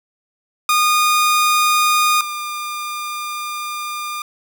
sawtooth tone pair in turn, 1225 / 1204 Hz, D#6 / D6, -27 / +43 cents, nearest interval unison, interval 30 cents, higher first, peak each -9 / -20 dBFS, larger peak first, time 0.69-2.21 / 2.21-4.22 s, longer second, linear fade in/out 2 ms, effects none

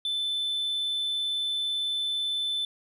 sine tone, 3522 Hz, A7, 1 cent sharp, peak -24 dBFS, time 0.05-2.65 s, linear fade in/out 2 ms, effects tanh soft clip ceiling -25 dBFS

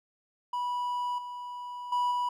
triangle tone with level steps, 980 Hz, B5, 14 cents flat, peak -27 / -35 / -23 / -25 dBFS, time 0.53-2.29 s, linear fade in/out 5 ms, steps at 1.18 / 1.92 / 2.11 s, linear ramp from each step 5 ms, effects none

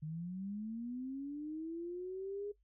sine linear sweep, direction up, 150 to 415.3 Hz, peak -39 dBFS, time 0.02-2.52 s, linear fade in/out 10 ms, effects noise-tail reverb RT60 0.1 s tail -18 dB re dry + added 50 Hz sine -70 dBFS peak until 2.63 s

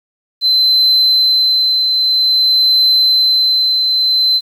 sine tone with tremolo, 4065 Hz, B7, 49 cents sharp, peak -5 dBFS, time 0.41-4.41 s, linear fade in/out 50 ms, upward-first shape triangle, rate 0.51 Hz, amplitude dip 45%, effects tanh soft clip ceiling -6 dBFS + 7-bit

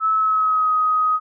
sine tone with pitch glide, 1302 to 1256.2 Hz, E6 to D#6, -22 to +16 cents, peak -15 dBFS, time 0-1.2 s, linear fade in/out 50 ms, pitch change -62 cents, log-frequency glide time 0.11-0.73 s, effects none

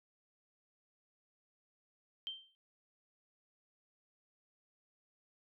sine tone with exponential decay, 3136 Hz, G7, in tune, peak -36 dBFS, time 2.27-2.55 s, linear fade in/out 0 ms, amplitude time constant 60 ms, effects none

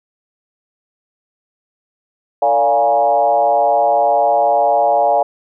sine tone with frequency modulation, 701 Hz, F5, 6 cents sharp, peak -10 dBFS, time 2.42-5.23 s, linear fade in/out 5 ms, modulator 126 Hz, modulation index 1.3, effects none

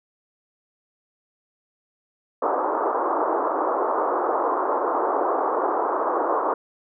white band-pass noise, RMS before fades -23 dBFS, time 2.42-6.54 s, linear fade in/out 5 ms, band 310 to 1200 Hz, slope 48 dB/octave, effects none

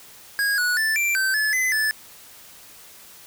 square tone with pitch steps, 1641 / 1467 / 1761 / 2354 / 1547 / 1724 / 2028 / 1742 Hz, G#6 / F#6 / A6 / D7 / G6 / A6 / B6 / A6, -21 / -15 / +1 / +3 / -23 / -36 / +45 / -18 cents, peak -20 dBFS, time 0.39-1.91 s, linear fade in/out 0 ms, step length 190 ms, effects white hiss -46 dBFS RMS until 3.26 s

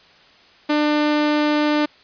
sawtooth tone, 298.8 Hz, D4, 30 cents sharp, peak -12 dBFS, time 0.69-1.86 s, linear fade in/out 10 ms, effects white hiss -50 dBFS RMS until 2.03 s + resampled to 11025 Hz

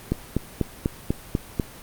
click train, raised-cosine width 3 ms, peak -8 dBFS, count 7, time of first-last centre 0.12-1.598 s, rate 4.06 Hz, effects pink hiss -43 dBFS RMS until 1.82 s + Opus 32 kbps

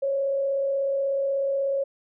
sine tone with frequency modulation, 550 Hz, C#5, 14 cents flat, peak -22 dBFS, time 0.02-1.84 s, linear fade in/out 10 ms, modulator 36.4 Hz, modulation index 0.29, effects none

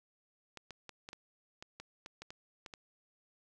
clicks, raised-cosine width 0.2 ms, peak -29 dBFS, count 12, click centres 0.573 / 0.707 / 0.893 / 1.089 / 1.131 / 1.625 / 1.8 / 2.061 / 2.22 / 2.305 / 2.662 / 2.738 s, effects none

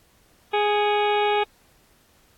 harmonic tone with a mistuned harmonic, 415.3 Hz, G#4, in tune, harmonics 1 / 2 / 3 / 4 / 5 / 6 / 7 / 8 / 9, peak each -22 / -22 / -32 / -33 / -33 / -32 / -35 / -36 / -38 dBFS, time 0.53-1.44 s, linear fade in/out 10 ms, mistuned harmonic 5, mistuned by +120 cents, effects pink hiss -59 dBFS RMS until 2.37 s + AAC 64 kbps

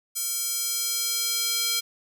square tone with high-pass filter sweep, 460 Hz, A#4, 23 cents flat, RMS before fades -27 dBFS, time 0.15-1.81 s, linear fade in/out 20 ms, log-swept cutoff 7300 to 3800 Hz, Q 1.1, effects none

